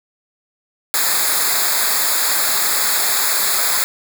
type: noise with comb filter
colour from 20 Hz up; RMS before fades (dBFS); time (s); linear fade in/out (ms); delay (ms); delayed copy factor
white; -17; 0.94-3.84; 0; 0.34; -0.95
effects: none